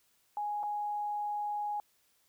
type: tone with dropouts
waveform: sine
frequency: 830.6 Hz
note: G#5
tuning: in tune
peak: -32 dBFS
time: 0.37-1.8 s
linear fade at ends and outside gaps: 1 ms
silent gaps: 0.631-0.635 s
effects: white hiss -71 dBFS RMS until 2.28 s